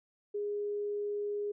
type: tone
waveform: sine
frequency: 412.1 Hz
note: G#4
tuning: 13 cents flat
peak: -32 dBFS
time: 0.34-1.52 s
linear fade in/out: 10 ms
effects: none